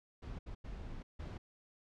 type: noise bursts at uneven times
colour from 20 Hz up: brown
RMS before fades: -45 dBFS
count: 4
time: 0.22-0.39 / 0.46-0.55 / 0.64-1.03 / 1.19-1.38 s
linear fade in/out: 10 ms
effects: low-pass 5000 Hz 12 dB/octave